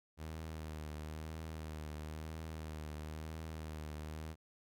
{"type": "tone with vibrato", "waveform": "sawtooth", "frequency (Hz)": 78, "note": "D#2", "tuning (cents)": 5, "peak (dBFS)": -39, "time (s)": [0.17, 4.36], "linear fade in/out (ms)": 50, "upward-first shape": "triangle", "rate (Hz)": 1, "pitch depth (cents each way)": 48, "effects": []}